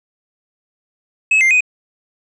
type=tone with pitch steps; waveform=triangle; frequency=2580 / 2097 / 2498 Hz; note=E7 / C7 / D#7; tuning=-38 / +3 / +6 cents; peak=-8 dBFS; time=1.31-1.607 s; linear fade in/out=5 ms; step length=99 ms; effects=resampled to 24000 Hz